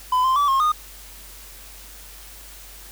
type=tone with pitch steps; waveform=triangle; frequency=1008 / 1043 / 1152 / 1074 / 1228 Hz; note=B5 / C6 / D6 / C6 / D#6; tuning=+35 / -6 / -34 / +45 / -23 cents; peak=-14 dBFS; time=0.12-0.72 s; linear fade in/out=5 ms; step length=120 ms; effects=added 48 Hz sine -44 dBFS peak until 2.91 s + white hiss -43 dBFS RMS until 2.91 s